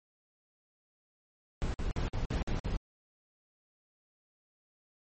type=noise bursts; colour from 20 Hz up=brown; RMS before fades=-32 dBFS; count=7; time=1.62-2.766 s; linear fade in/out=0 ms; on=120 ms; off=51 ms; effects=MP3 32 kbps